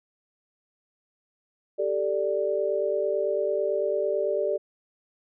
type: chord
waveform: sine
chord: G suspended second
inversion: none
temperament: just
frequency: 392 / 441 / 588 Hz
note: G4 / A4 / D5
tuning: 0 / +4 / +2 cents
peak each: -28 / -29 / -26 dBFS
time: 1.78-4.58 s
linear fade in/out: 20 ms
effects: none